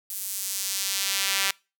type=tone with high-pass filter sweep; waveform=sawtooth; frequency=195.3 Hz; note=G3; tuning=6 cents flat; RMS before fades=-28 dBFS; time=0.1-1.51 s; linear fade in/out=0 ms; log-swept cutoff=11000 to 2100 Hz; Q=0.83; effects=noise-tail reverb RT60 0.3 s tail -25 dB re dry